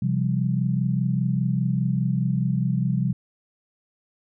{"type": "chord", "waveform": "sine", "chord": "C suspended fourth", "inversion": "none", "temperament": "equal with one note detuned", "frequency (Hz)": [130.81, 171.02, 196], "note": ["C3", "F3", "G3"], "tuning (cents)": [0, -36, 0], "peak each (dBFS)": [-23, -25, -26], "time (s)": [0.02, 3.13], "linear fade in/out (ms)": 5, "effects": []}